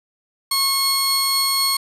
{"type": "tone pair together", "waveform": "sawtooth", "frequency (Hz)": [1086, 4348], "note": ["C#6", "C#8"], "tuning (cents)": [-36, -34], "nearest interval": "2 octaves", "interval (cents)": 2402, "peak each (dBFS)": [-19, -15], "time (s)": [0.51, 1.77], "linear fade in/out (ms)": 5, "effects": ["resampled to 32000 Hz", "7-bit"]}